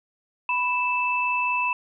sine tone pair together, 987.8 / 2637 Hz, B5 / E7, 0 / 0 cents, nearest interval octave + perfect fourth, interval 1700 cents, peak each -24 dBFS, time 0.49-1.73 s, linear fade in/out 2 ms, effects none

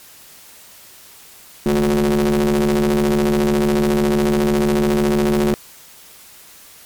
40% pulse ring-modulated tone, 74 Hz, D2, 14 cents sharp, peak -10 dBFS, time 1.66-5.54 s, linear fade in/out 0 ms, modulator 289 Hz, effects white hiss -43 dBFS RMS until 6.85 s + MP3 96 kbps

